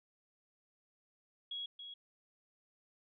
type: tone with echo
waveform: sine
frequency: 3322 Hz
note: G#7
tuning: in tune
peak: -39 dBFS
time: 1.51-1.66 s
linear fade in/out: 5 ms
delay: 280 ms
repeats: 1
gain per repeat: -7 dB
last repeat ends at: 1.94 s
effects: none